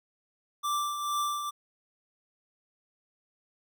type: tone with tremolo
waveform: square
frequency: 1174.7 Hz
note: D6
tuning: in tune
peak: -27 dBFS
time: 0.63-1.51 s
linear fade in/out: 20 ms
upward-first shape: triangle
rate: 2.2 Hz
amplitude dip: 55%
effects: none